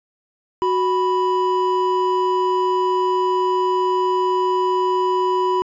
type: tone pair together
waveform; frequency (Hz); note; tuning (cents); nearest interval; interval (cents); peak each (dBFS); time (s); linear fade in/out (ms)
triangle; 370 / 987.8; F#4 / B5; 0 / 0; octave + perfect fourth; 1700; -17; 0.62-5.62; 0
effects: resampled to 16000 Hz